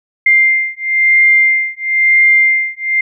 sine beating tone pair, 2100 / 2101 Hz, C7 / C7, +6 / +7 cents, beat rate 1 Hz, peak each -11 dBFS, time 0.26-3.01 s, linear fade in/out 5 ms, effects none

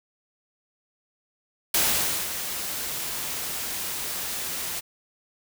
white noise with ADSR envelope, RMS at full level -21 dBFS, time 1.74-4.81 s, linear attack 4 ms, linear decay 530 ms, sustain -10 dB, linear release 23 ms, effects none

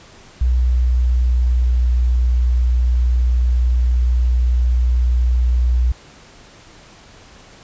sine tone with pitch glide, 61.8 to 60.95 Hz, B1 to B1, +2 to -22 cents, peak -12 dBFS, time 0.41-5.92 s, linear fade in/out 5 ms, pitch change -24 cents, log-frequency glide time 0.53-1.77 s, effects pink hiss -44 dBFS RMS until 7.63 s + resampled to 16000 Hz

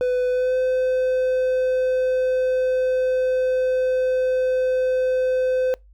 triangle tone with pitch glide, 500 to 512 Hz, B4 to C5, +21 to -38 cents, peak -16 dBFS, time 0.01-5.74 s, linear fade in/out 0 ms, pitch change +41 cents, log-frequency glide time 0.3-0.56 s, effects noise-tail reverb RT60 0.2 s tail -25 dB re dry + added 50 Hz sine -47 dBFS peak until 5.93 s

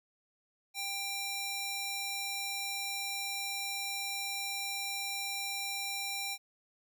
square tone with high-pass filter, 792 Hz, G5, 18 cents sharp, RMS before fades -37 dBFS, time 0.74-6.38 s, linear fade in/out 50 ms, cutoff 2200 Hz, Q 0.63, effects none

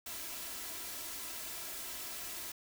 white noise with comb filter, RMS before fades -43 dBFS, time 0.06-2.52 s, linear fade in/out 5 ms, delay 3 ms, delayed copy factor +0.55, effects none

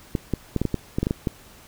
clicks, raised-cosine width 3 ms, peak -9 dBFS, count 11, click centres 0.152 / 0.337 / 0.563 / 0.616 / 0.653 / 0.743 / 0.985 / 1.03 / 1.069 / 1.109 / 1.272 s, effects pink hiss -49 dBFS RMS until 1.67 s

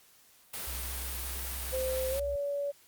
white noise, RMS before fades -38 dBFS, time 0.53-2.2 s, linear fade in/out 10 ms
sine tone, 64 Hz, C2, 38 cents flat, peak -38 dBFS, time 0.67-2.36 s, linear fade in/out 5 ms
sine tone with pitch glide, 519 to 569.3 Hz, C5 to C#5, -14 to +46 cents, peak -30 dBFS, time 1.72-2.72 s, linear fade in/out 20 ms, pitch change +160 cents, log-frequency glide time 2.1-2.21 s
effects white hiss -61 dBFS RMS until 2.87 s + Opus 48 kbps

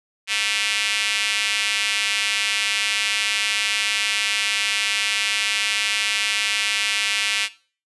square tone with high-pass filter, 103.4 Hz, G#2, 7 cents flat, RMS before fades -22 dBFS, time 0.27-7.49 s, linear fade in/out 50 ms, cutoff 2500 Hz, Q 2.4, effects noise-tail reverb RT60 0.4 s tail -18 dB re dry + resampled to 24000 Hz

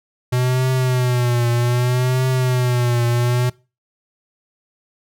square tone with vibrato, 124.3 Hz, B2, 12 cents sharp, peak -16 dBFS, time 0.32-3.5 s, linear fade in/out 10 ms, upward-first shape triangle, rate 0.64 Hz, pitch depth 80 cents each way, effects noise-tail reverb RT60 0.3 s tail -22 dB re dry

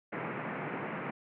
pink band-pass noise, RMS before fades -38 dBFS, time 0.12-1.11 s, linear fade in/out 10 ms, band 130 to 2400 Hz, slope 48 dB/octave, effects none

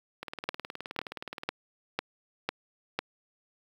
two click trains, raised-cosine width 0.3 ms, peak -12 / -21 dBFS, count 6 / 24, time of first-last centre 0.49-2.99 / 0.23-1.434 s, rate 2 / 19.1 Hz, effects high-pass 150 Hz 12 dB/octave + 8-bit

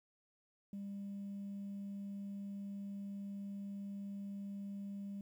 sine tone, 199.6 Hz, G3, 32 cents sharp, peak -40 dBFS, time 0.73-5.21 s, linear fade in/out 2 ms, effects tanh soft clip ceiling -40 dBFS + 12-bit

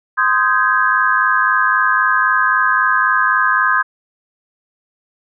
sine chord, Ab major seventh, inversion first, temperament just, 1038.3 / 1245.9 / 1557.4 / 1661.2 Hz, C6 / Eb6 / G6 / Ab6, -14 / +2 / -12 / 0 cents, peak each -17 dBFS, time 0.17-3.83 s, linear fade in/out 20 ms, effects none

